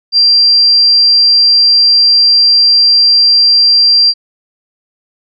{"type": "tone", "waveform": "sine", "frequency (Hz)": 4725, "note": "D8", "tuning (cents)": 10, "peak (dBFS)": -4, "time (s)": [0.12, 4.14], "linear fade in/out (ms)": 50, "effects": []}